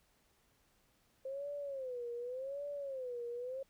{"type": "tone with vibrato", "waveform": "sine", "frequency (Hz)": 523.3, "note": "C5", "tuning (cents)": 0, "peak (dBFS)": -39, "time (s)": [1.25, 3.63], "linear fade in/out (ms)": 5, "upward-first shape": "sine", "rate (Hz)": 0.87, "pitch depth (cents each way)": 170, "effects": ["pink hiss -73 dBFS RMS until 3.69 s"]}